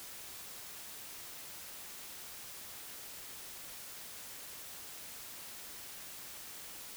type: silence
effects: white hiss -48 dBFS RMS until 6.96 s